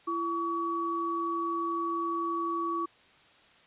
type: tone pair together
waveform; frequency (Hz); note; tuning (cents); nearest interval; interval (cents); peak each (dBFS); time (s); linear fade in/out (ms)
sine; 336.8 / 1132.9; E4 / C#6; +37 / +37; octave + major sixth; 2100; -33 / -30; 0.07-2.86; 10
effects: white hiss -59 dBFS RMS until 3.66 s + resampled to 8000 Hz